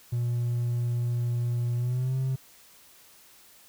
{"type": "tone with pitch glide", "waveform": "triangle", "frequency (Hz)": [120, 131.62], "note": ["B2", "C3"], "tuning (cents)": [-49, 11], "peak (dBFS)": -22, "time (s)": [0.12, 2.36], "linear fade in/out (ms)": 10, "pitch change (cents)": 160, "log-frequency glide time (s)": [1.76, 2.16], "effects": ["tanh soft clip ceiling -19 dBFS", "white hiss -55 dBFS RMS until 3.68 s"]}